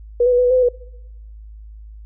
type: tone with pitch steps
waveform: sine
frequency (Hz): 482 / 499.6 / 488.4 / 498.3 / 491.8 / 512 / 506 / 488.1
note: B4 / B4 / B4 / B4 / B4 / C5 / B4 / B4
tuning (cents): -42 / +20 / -19 / +15 / -7 / -38 / +42 / -20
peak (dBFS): -11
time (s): 0.2-0.688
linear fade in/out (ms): 5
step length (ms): 61
effects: noise-tail reverb RT60 0.9 s tail -24 dB re dry + added 53 Hz sine -35 dBFS peak until 2.05 s